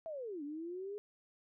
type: linear two-way sweep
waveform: sine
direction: down then up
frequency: 668 to 281.3 to 419.2 Hz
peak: -40 dBFS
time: 0.06-0.98 s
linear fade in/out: 0 ms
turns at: 0.43 s
effects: none